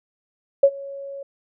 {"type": "tone with ADSR envelope", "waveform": "sine", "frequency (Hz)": 554.4, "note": "C#5", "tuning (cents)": 0, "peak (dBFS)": -7, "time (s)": [0.63, 1.23], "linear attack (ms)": 6, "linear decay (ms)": 61, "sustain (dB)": -24, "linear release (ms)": 5, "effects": []}